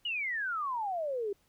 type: exponential sweep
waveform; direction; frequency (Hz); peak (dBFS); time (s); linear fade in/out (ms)
sine; down; 2960 to 388.2; -31; 0.05-1.33; 5
effects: pink hiss -70 dBFS RMS until 1.48 s